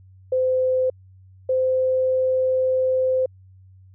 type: tone pair in turn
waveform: sine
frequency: 514 / 516.8 Hz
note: C5 / C5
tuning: -31 / -21 cents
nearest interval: unison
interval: 10 cents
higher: second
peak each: -17 dBFS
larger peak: neither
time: 0.32-0.9 / 1.49-3.26 s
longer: second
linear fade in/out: 5 ms
effects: added 94 Hz sine -46 dBFS peak until 3.94 s